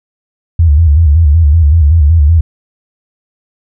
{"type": "tone with vibrato", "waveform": "sine", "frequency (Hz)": 77.78, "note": "D#2", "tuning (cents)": 0, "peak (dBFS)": -3, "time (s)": [0.59, 2.41], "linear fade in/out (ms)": 5, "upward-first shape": "square", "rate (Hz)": 5.3, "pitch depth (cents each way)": 120, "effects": []}